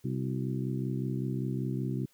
harmonic tone with a mistuned harmonic, 65.2 Hz, C2, 5 cents flat, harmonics 2 / 3 / 4 / 5 / 6, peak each -32 / -36 / -38 / -40 / -42 dBFS, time 0.04-2.06 s, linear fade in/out 10 ms, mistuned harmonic 6, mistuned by -73 cents, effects white hiss -67 dBFS RMS until 2.13 s

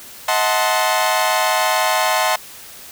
sawtooth chord, D# diminished seventh, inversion none, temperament equal with one note detuned, 635.3 / 740 / 880 / 1046.5 Hz, D#5 / F#5 / A5 / C6, +36 / 0 / 0 / 0 cents, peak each -17 dBFS, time 0.28-2.36 s, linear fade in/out 5 ms, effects white hiss -38 dBFS RMS until 2.91 s

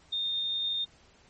sine tone, 3649 Hz, A#7, 38 cents flat, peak -28 dBFS, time 0.12-0.85 s, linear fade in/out 10 ms, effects pink hiss -60 dBFS RMS until 1.29 s + MP3 32 kbps

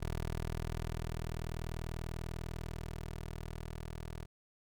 15% pulse tone with level ramp, 40.22 Hz, E1, 42 cents flat, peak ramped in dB -29 to -36 dBFS, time 0-4.26 s, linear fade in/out 20 ms, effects none

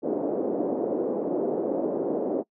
pink band-pass noise, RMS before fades -27 dBFS, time 0.02-2.44 s, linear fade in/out 50 ms, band 280 to 560 Hz, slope 24 dB/octave, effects noise-tail reverb RT60 0.1 s tail -24 dB re dry

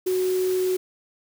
sine tone in noise, 370 Hz, F#4, in tune, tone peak -20 dBFS, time 0.06-0.77 s, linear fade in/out 10 ms, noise white, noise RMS -37 dBFS, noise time 0.06-0.77 s, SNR +14 dB, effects none

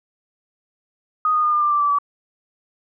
sine tone with pitch steps, 1244.5 / 1230.2 / 1216.1 / 1202.1 / 1188.3 / 1174.7 / 1161.2 / 1147.8 Hz, D#6 / D#6 / D#6 / D6 / D6 / D6 / D6 / D6, 0 / -20 / -40 / +40 / +20 / 0 / -20 / -40 cents, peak -15 dBFS, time 1.25-1.986 s, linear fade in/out 2 ms, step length 92 ms, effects none

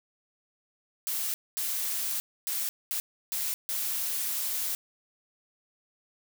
blue noise bursts at uneven times, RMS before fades -31 dBFS, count 6, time 1.07-1.34 / 1.57-2.2 / 2.47-2.69 / 2.91-3 / 3.32-3.54 / 3.69-4.75 s, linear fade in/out 0 ms, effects none

